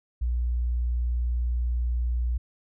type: tone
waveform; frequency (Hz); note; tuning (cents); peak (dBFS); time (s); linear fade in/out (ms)
sine; 60.1; B1; -46; -23; 0.21-2.38; 10
effects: none